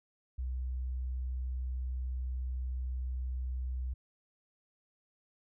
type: tone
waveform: sine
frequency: 63.3 Hz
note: B1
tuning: 43 cents sharp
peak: -33 dBFS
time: 0.38-3.94 s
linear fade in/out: 10 ms
effects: none